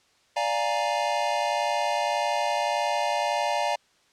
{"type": "chord", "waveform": "square", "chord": "Bb dominant seventh", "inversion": "first", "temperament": "equal", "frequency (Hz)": [587.3, 698.5, 830.6, 932.3], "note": ["D5", "F5", "Ab5", "Bb5"], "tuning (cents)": [0, 0, 0, 0], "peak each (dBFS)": -30, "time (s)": [0.36, 3.76], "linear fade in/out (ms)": 10, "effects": ["white hiss -63 dBFS RMS until 4.12 s", "low-pass 6000 Hz 12 dB/octave"]}